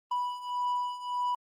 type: beating tone pair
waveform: triangle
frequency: 983 / 984.7 Hz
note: B5 / B5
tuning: -8 / -5 cents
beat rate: 1.7 Hz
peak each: -33 / -29 dBFS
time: 0.11-1.35 s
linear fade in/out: 5 ms
effects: Opus 24 kbps